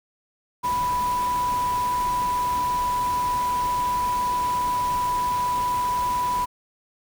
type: tone in noise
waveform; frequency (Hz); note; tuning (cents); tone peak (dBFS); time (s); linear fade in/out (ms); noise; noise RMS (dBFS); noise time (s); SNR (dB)
sine; 987.8; B5; 0; -21; 0.63-6.46; 20; pink; -35; 0.63-6.46; +11
effects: none